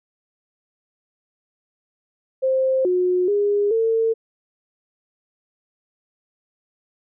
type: tone with pitch steps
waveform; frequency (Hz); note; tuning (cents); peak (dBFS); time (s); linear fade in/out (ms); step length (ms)
sine; 525 / 362.4 / 409 / 451; C5 / F#4 / G#4 / A4; +6 / -36 / -26 / +43; -16; 2.42-4.14; 20; 430
effects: none